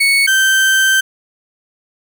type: tone pair in turn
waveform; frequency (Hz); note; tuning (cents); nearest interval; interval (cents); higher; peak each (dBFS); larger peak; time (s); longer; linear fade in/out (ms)
35% pulse; 2217 / 1555.9; C#7 / G6; 0 / -13; tritone; 613; first; -8 / -8; neither; 0-0.27 / 0.27-1.01; second; 10
effects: none